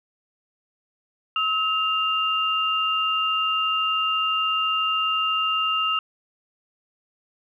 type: tone pair together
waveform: sine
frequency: 1281.8 / 2794 Hz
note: E6 / F7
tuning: -49 / 0 cents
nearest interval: octave + minor second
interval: 1349 cents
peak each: -23 dBFS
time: 1.36-5.99 s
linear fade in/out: 2 ms
effects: none